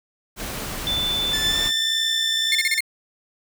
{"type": "noise", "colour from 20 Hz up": "pink", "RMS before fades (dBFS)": -30, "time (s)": [0.36, 1.72], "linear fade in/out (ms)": 50}
{"type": "tone", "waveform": "sine", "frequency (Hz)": 3520, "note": "A7", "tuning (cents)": 0, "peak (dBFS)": -21, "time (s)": [0.87, 2.6], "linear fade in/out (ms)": 0}
{"type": "tone with pitch glide", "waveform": "15% pulse", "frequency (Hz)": [1757, 1790.8], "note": ["A6", "A6"], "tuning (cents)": [-3, 30], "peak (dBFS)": -18, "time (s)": [1.33, 2.79], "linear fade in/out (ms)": 5, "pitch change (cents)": 33, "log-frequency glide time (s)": [1.48, 1.57]}
{"type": "tone bursts", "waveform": "35% pulse", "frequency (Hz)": 2143, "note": "C7", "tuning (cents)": 41, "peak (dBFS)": -16, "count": 5, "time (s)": [2.52, 2.806], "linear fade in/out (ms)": 2, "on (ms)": 30, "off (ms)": 34}
{"effects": []}